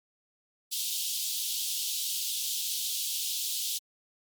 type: high-pass noise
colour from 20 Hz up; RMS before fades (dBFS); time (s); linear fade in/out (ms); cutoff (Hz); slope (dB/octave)
pink; -32; 0.71-3.79; 20; 3100; 48
effects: MP3 96 kbps